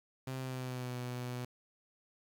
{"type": "tone with pitch glide", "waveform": "sawtooth", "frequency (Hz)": [130.9, 124.05], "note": ["C3", "B2"], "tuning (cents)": [1, 8], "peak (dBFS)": -34, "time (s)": [0.27, 1.45], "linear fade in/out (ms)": 5, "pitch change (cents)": -93, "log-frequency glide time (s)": [0.38, 0.96], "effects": ["10-bit"]}